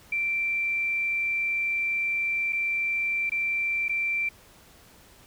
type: tone with dropouts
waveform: sine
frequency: 2349 Hz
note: D7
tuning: in tune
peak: -24 dBFS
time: 0.12-4.29 s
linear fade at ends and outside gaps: 5 ms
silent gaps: 2.525-2.529 / 3.296-3.318 / 3.883-3.893 s
effects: pink hiss -54 dBFS RMS until 5.26 s